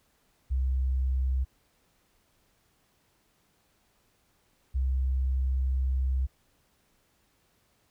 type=tone pair in turn; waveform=sine; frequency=65 / 65.27 Hz; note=C2 / C2; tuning=-11 / -4 cents; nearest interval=unison; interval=7 cents; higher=second; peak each=-24 dBFS; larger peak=neither; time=0.5-1.45 / 4.74-6.27 s; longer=second; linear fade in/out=20 ms; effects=pink hiss -69 dBFS RMS until 7.9 s